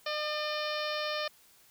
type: harmonic tone with a mistuned harmonic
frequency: 605 Hz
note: D#5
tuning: 49 cents flat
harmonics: 1 / 2 / 3 / 4 / 5 / 6 / 7 / 8 / 9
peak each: -35 / -38 / -40 / -41 / -42 / -43 / -43 / -44 / -45 dBFS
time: 0.06-1.28 s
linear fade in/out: 5 ms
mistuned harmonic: 3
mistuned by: -18 cents
effects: white hiss -61 dBFS RMS until 1.7 s